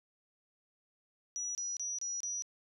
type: tone bursts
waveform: sine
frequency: 5850 Hz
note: F#8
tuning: 21 cents flat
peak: -35 dBFS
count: 5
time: 1.36-2.422 s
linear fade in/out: 0 ms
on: 190 ms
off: 28 ms
effects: none